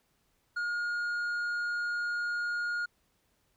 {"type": "tone with tanh clipping", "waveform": "sine", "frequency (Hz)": 1428, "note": "F6", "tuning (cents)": 38, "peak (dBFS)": -31, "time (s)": [0.56, 2.86], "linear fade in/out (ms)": 10, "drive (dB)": 5, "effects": ["pink hiss -73 dBFS RMS until 3.56 s"]}